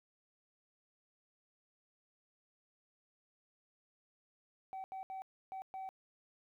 sine tone bursts at uneven times, 764 Hz, G5, 45 cents flat, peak -39 dBFS, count 5, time 4.73-4.84 / 4.92-5.03 / 5.1-5.22 / 5.52-5.62 / 5.74-5.89 s, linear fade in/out 0 ms, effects tanh soft clip ceiling -40 dBFS + 13-bit

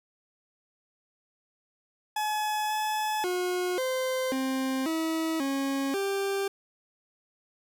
40% pulse tone with pitch steps, 851 / 857 / 361.1 / 517 / 263.7 / 322.5 / 273.6 / 394.1 Hz, G#5 / A5 / F#4 / C5 / C4 / E4 / C#4 / G4, +42 / -46 / -42 / -21 / +14 / -38 / -23 / +9 cents, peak -26 dBFS, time 2.16-6.48 s, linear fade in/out 5 ms, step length 540 ms, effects none

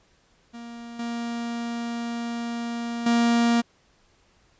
45% pulse tone with level steps, 234.8 Hz, A#3, 13 cents sharp, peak -37 / -28 / -18 dBFS, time 0.53-3.62 s, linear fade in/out 20 ms, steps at 0.99 / 3.06 s, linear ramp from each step 5 ms, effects pink hiss -62 dBFS RMS until 4.59 s + resampled to 16000 Hz

